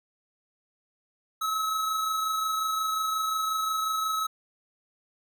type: tone pair together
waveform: square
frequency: 1288.4 / 1314 Hz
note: E6 / E6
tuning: -40 / -6 cents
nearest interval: unison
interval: 34 cents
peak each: -27 / -39 dBFS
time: 1.41-4.27 s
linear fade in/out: 10 ms
effects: none